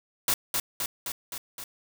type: noise with echo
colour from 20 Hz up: white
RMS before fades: -24 dBFS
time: 0.28-0.34 s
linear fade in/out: 2 ms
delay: 260 ms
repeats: 5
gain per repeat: -3 dB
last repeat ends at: 1.64 s
effects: none